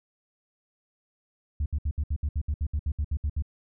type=tone bursts; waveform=sine; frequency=73.6 Hz; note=D2; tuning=4 cents sharp; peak=-22 dBFS; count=15; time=1.6-3.423 s; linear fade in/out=5 ms; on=59 ms; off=67 ms; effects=tanh soft clip ceiling -22 dBFS